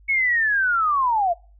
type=linear sweep; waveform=sine; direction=down; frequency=2217 to 659.3 Hz; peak=-17 dBFS; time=0.08-1.34 s; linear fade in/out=20 ms; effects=noise-tail reverb RT60 0.4 s tail -26 dB re dry + added 50 Hz sine -48 dBFS peak until 1.59 s